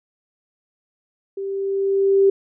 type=tone with level ramp; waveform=sine; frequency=392 Hz; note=G4; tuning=in tune; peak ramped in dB=-25 to -10 dBFS; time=1.37-2.3 s; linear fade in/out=5 ms; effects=none